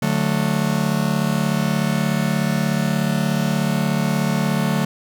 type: chord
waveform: 45% pulse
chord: D major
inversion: none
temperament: just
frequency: 146.83 / 183.54 / 220.2 Hz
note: D3 / F#3 / A3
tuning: 0 / -14 / +2 cents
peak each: -22 dBFS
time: 0.02-4.85 s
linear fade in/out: 5 ms
effects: none